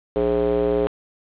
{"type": "tone with band-pass filter", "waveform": "square", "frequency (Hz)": 59.2, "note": "A#1", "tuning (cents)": 27, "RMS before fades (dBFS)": -20, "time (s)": [0.16, 0.87], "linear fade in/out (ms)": 0, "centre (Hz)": 460, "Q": 5.7, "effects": ["resampled to 8000 Hz", "7-bit"]}